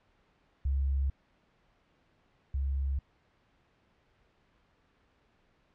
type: tone pair in turn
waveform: sine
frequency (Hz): 68.2 / 68.2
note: C#2 / C#2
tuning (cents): -28 / -28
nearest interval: unison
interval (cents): 0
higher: neither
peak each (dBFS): -26 / -28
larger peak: first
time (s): 0.65-1.1 / 2.54-2.99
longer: neither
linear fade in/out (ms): 5
effects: pink hiss -69 dBFS RMS until 5.74 s + low-pass 3000 Hz 12 dB/octave